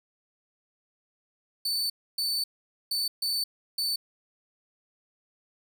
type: tone bursts at uneven times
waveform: 40% pulse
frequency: 4515 Hz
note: C#8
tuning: 31 cents sharp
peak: -25 dBFS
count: 5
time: 1.65-1.9 / 2.18-2.44 / 2.91-3.08 / 3.22-3.44 / 3.78-3.96 s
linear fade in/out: 5 ms
effects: none